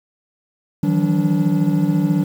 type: tone cluster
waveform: triangle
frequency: 156.7 / 170.7 / 189.5 / 290.2 Hz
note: D#3 / F3 / F#3 / D4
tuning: +13 / -39 / +42 / -21 cents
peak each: -18 dBFS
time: 0.83-2.24 s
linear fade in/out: 5 ms
effects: 7-bit